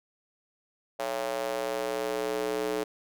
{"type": "tone with high-pass filter sweep", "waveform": "square", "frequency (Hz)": 61.7, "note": "B1", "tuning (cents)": -1, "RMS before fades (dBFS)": -31, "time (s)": [0.99, 2.84], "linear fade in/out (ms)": 10, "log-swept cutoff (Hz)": [600, 400], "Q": 3.2, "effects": []}